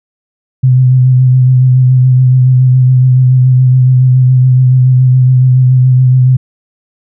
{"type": "tone with vibrato", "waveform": "sine", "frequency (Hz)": 128, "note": "C3", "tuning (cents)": -38, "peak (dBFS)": -3, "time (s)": [0.63, 6.37], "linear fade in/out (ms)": 10, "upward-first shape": "sine", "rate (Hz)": 7.1, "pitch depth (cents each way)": 26, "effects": []}